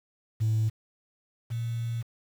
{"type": "tone pair in turn", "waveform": "sine", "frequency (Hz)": [110, 116.54], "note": ["A2", "A#2"], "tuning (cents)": [0, 0], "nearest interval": "minor second", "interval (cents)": 100, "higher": "second", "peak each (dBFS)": [-21, -28], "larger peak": "first", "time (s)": [[0.4, 0.7], [1.5, 2.03]], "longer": "second", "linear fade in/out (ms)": 20, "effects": ["tanh soft clip ceiling -19 dBFS", "8-bit"]}